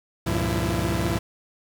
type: tone cluster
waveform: sawtooth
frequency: 68.5 / 98.6 / 117.4 / 173.3 / 332.3 Hz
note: C#2 / G2 / A#2 / F3 / E4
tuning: -20 / +11 / +13 / -13 / +14 cents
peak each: -25 dBFS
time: 0.26-1.19 s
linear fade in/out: 10 ms
effects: 8-bit